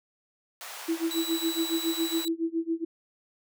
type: high-pass noise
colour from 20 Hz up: pink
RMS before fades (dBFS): -41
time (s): 0.61-2.25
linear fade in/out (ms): 0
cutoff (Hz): 660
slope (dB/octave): 24
type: tone with tremolo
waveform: sine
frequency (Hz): 329.6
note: E4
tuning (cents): 0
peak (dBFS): -23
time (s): 0.88-2.85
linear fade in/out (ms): 10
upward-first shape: sine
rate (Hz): 7.2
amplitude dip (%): 95
type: tone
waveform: sawtooth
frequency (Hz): 3930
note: B7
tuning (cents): -9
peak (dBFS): -29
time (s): 1.11-2.28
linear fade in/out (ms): 0
effects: none